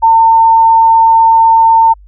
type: tone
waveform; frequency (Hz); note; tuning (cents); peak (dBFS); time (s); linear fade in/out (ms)
sine; 904; A5; +47; -3; 0.02-1.94; 20
effects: added 49 Hz sine -35 dBFS peak until 2.07 s